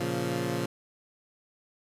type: chord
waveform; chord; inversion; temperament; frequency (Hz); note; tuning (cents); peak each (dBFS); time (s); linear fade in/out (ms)
15% pulse; Bb minor; none; equal; 116.54 / 138.59 / 174.61; Bb2 / Db3 / F3; 0 / 0 / 0; -27; 0-0.66; 5
effects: resampled to 32000 Hz